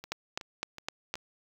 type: two click trains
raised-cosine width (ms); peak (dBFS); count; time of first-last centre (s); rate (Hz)
0.2; -15 / -24; 5 / 4; 0.12-1.14 / 0.04-1.155; 3.92 / 2.69
effects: high-pass 60 Hz 12 dB/octave + 7-bit